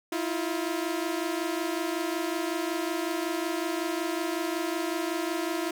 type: tone pair together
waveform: sawtooth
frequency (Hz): 322 / 347.4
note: E4 / F4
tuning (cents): -41 / -9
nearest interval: minor second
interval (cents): 132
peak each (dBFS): -27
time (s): 0.12-5.71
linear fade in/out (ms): 5
effects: none